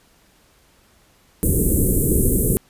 pink band-stop noise, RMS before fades -17 dBFS, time 1.43-2.57 s, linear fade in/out 0 ms, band 460 to 8500 Hz, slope 48 dB/octave, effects pink hiss -56 dBFS RMS until 2.69 s + resampled to 32000 Hz

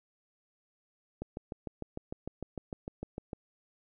click train, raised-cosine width 2 ms, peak -24 dBFS, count 15, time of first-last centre 1.22-3.332 s, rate 6.63 Hz, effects none

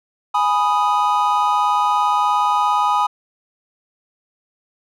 triangle chord, G# minor, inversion none, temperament equal, 830.6 / 987.8 / 1244.5 Hz, G#5 / B5 / D#6, 0 / 0 / 0 cents, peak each -17 dBFS, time 0.34-3.07 s, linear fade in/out 10 ms, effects none

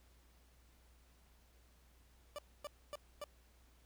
30% pulse tone bursts, 587 Hz, D5, 1 cent flat, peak -40 dBFS, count 4, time 2.36-3.24 s, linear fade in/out 0 ms, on 25 ms, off 260 ms, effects added 60 Hz sine -65 dBFS peak until 3.85 s + pink hiss -71 dBFS RMS until 3.85 s

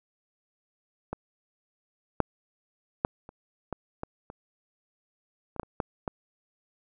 clicks, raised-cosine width 1 ms, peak -18 / -7 / -9 / -30 / -18 / -19 / -27 / -29 / -13 / -29 / -13 / -16 dBFS, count 12, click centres 1.13 / 2.203 / 3.049 / 3.291 / 3.727 / 4.034 / 4.301 / 5.563 / 5.597 / 5.632 / 5.802 / 6.078 s, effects none

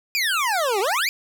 25% pulse exponential two-way sweep, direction down then up, 2489 to 370.6 to 2489 Hz, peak -16 dBFS, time 0.15-1.09 s, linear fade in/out 0 ms, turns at 0.8 s, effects none

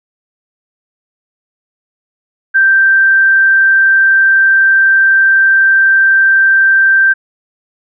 sine tone, 1568 Hz, G6, in tune, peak -5 dBFS, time 2.54-7.14 s, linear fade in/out 20 ms, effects none

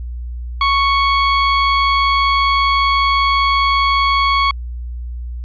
sawtooth tone, 1108.7 Hz, C#6, in tune, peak -8 dBFS, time 0.61-4.51 s, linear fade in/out 2 ms, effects added 60 Hz sine -23 dBFS peak until 5.44 s + resampled to 11025 Hz

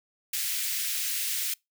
white high-pass noise, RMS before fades -30 dBFS, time 0.33-1.54 s, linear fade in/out 5 ms, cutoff 1900 Hz, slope 24 dB/octave, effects noise-tail reverb RT60 0.2 s tail -26 dB re dry

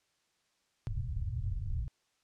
white low-pass noise, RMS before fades -35 dBFS, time 0.87-1.88 s, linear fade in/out 0 ms, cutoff 120 Hz, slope 48 dB/octave, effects white hiss -75 dBFS RMS until 2.23 s + low-pass 7000 Hz 12 dB/octave

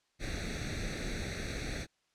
pink noise with comb filter, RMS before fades -37 dBFS, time 0.19-1.87 s, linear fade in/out 50 ms, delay 0.49 ms, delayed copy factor +0.85, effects white hiss -75 dBFS RMS until 2.14 s + low-pass 6000 Hz 12 dB/octave

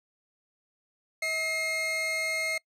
40% pulse tone pair together, 642 / 2133 Hz, E5 / C7, -46 / +33 cents, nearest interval octave + major sixth, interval 2079 cents, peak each -35 / -27 dBFS, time 1.22-2.58 s, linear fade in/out 5 ms, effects noise-tail reverb RT60 0.1 s tail -25 dB re dry + low-pass 10000 Hz 12 dB/octave

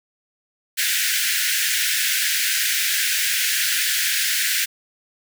pink high-pass noise, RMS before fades -21 dBFS, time 0.77-4.66 s, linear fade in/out 20 ms, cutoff 1500 Hz, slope 96 dB/octave, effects none

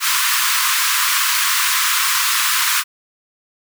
pink high-pass noise, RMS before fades -17 dBFS, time 0-2.84 s, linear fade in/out 50 ms, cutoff 990 Hz, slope 96 dB/octave, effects none

